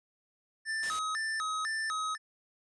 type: tone with vibrato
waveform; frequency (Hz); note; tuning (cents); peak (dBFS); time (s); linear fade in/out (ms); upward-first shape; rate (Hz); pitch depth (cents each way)
square; 1500; F#6; +23; -32; 0.65-2.18; 50; square; 2; 290
type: noise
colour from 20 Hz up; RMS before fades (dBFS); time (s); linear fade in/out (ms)
white; -41; 0.83-0.99; 0
effects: resampled to 22050 Hz